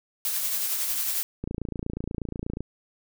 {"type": "noise with tremolo", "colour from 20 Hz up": "blue", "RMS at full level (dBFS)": -26, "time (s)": [0.25, 1.23], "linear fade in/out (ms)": 0, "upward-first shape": "triangle", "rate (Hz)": 11, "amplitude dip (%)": 40}
{"type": "click train", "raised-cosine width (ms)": 3, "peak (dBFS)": -18, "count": 34, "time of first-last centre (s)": [1.44, 2.606], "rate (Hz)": 28.3}
{"effects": []}